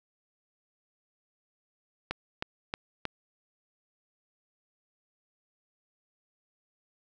click train, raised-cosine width 0.3 ms, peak -15 dBFS, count 4, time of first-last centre 2.11-3.053 s, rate 3.18 Hz, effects none

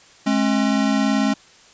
square tone pair together, 211.6 / 270 Hz, G#3 / C#4, +33 / -45 cents, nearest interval major third, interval 422 cents, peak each -20 dBFS, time 0.26-1.34 s, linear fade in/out 10 ms, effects white hiss -49 dBFS RMS until 1.73 s + resampled to 16000 Hz

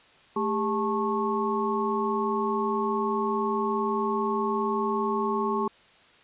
harmonic tone with a mistuned harmonic, 218.8 Hz, A3, 9 cents flat, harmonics 1 / 2 / 4 / 5, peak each -30 / -28 / -32 / -29 dBFS, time 0.36-5.68 s, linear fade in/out 5 ms, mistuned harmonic 2, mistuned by -150 cents, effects white hiss -56 dBFS RMS until 6.23 s + resampled to 8000 Hz

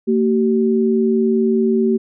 sine tone pair together, 227.3 / 382.3 Hz, A#3 / G4, -43 / -43 cents, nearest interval major sixth, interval 900 cents, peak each -15 / -16 dBFS, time 0.07-1.98 s, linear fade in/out 20 ms, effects none

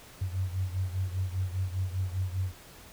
sine beating tone pair, 92 / 97 Hz, F#2 / G2, -9 / -18 cents, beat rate 5 Hz, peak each -30 / -34 dBFS, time 0.21-2.52 s, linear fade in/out 10 ms, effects pink hiss -51 dBFS RMS until 2.92 s

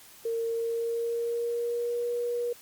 sine tone with pitch glide, 458.7 to 479.6 Hz, A#4 to A#4, -28 to +49 cents, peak -27 dBFS, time 0.25-2.53 s, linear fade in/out 5 ms, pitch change +77 cents, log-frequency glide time 0.48-2.12 s, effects white hiss -52 dBFS RMS until 2.61 s + Opus 48 kbps

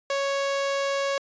sawtooth tone, 554.4 Hz, C#5, in tune, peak -20 dBFS, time 0.1-1.18 s, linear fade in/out 2 ms, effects resampled to 16000 Hz

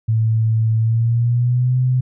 sine tone with pitch glide, 111.5 to 127.34 Hz, A2 to C3, +23 to -47 cents, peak -13 dBFS, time 0.08-2.01 s, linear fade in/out 10 ms, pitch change +230 cents, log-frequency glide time 0.78-1.77 s, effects none

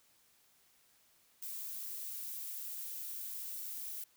violet noise, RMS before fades -43 dBFS, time 1.42-4.04 s, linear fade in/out 5 ms, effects white hiss -69 dBFS RMS until 4.16 s

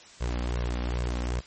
sawtooth tone with flanger, 60.2 Hz, B1, 44 cents flat, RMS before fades -29 dBFS, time 0.2-1.41 s, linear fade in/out 20 ms, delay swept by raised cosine 1.8 to 3.8 ms, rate 2.5 Hz, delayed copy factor +0.5, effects white hiss -50 dBFS RMS until 1.46 s + MP3 32 kbps

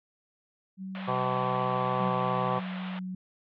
sine tone with pitch glide, 190.1 to 188.24 Hz, F#3 to F#3, +47 to +30 cents, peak -35 dBFS, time 0.77-2.13 s, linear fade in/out 50 ms, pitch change -17 cents, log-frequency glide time 1.04-1.86 s
pink band-pass noise, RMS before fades -43 dBFS, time 0.95-2.99 s, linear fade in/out 0 ms, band 540 to 3500 Hz, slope 48 dB/octave
harmonic tone, 127.2 Hz, C3, 48 cents flat, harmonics 1 / 3 / 4 / 5 / 6 / 7 / 8 / 9, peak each -35 / -38 / -34 / -37 / -34 / -36 / -35 / -32 dBFS, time 1.07-2.6 s, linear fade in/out 20 ms
sine tone, 185 Hz, F#3, in tune, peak -33 dBFS, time 2-3.15 s, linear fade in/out 5 ms
effects none

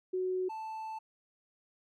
sine / triangle tone pair in turn, 370 / 880 Hz, F#4 / A5, 0 / 0 cents, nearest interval octave + minor third, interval 1500 cents, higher second, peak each -30 / -36 dBFS, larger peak first, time 0.13-0.49 / 0.49-0.99 s, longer second, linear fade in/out 10 ms, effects none

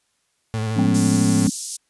35% pulse tone with vibrato, 110 Hz, A2, in tune, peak -20 dBFS, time 0.54-1.47 s, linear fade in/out 0 ms, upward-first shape square, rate 12 Hz, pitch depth 28 cents each way
sine chord, C# dominant seventh, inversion first, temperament equal, 174.61 / 207.7 / 246.9 / 277.2 Hz, E#3 / G#3 / B3 / C#4, 0 / 0 / 0 / 0 cents, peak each -21 dBFS, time 0.76-1.5 s, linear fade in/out 10 ms
sine tone with exponential decay, 784 Hz, G5, in tune, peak -23 dBFS, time 0.79-0.97 s, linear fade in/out 1 ms, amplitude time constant 39 ms
white band-pass noise, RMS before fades -30 dBFS, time 0.94-1.77 s, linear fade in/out 10 ms, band 5100 to 10000 Hz, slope 24 dB/octave
effects white hiss -68 dBFS RMS until 1.89 s + resampled to 24000 Hz

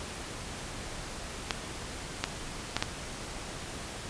clicks, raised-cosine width 0.2 ms, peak -9 dBFS, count 4, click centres 1.508 / 2.24 / 2.766 / 2.825 s, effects pink hiss -40 dBFS RMS until 4.09 s + resampled to 22050 Hz

